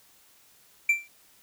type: tone with exponential decay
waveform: triangle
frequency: 2349 Hz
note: D7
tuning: in tune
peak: -14 dBFS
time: 0.89-1.08 s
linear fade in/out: 5 ms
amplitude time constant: 40 ms
effects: white hiss -59 dBFS RMS until 1.42 s